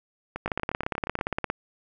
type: two click trains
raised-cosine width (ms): 0.5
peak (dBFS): -11 / -17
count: 19 / 8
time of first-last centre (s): 0.46-1.5 / 0.36-1.189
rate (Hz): 17.3 / 8.44
effects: none